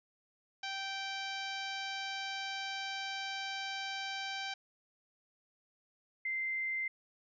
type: tone pair in turn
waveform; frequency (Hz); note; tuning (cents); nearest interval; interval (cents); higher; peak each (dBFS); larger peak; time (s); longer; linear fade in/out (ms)
10% pulse / sine; 780 / 2082; G5 / C7; -9 / -9; octave + perfect fourth; 1700; second; -29 / -33; first; 0.63-4.54 / 6.25-6.88; first; 5
effects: resampled to 16000 Hz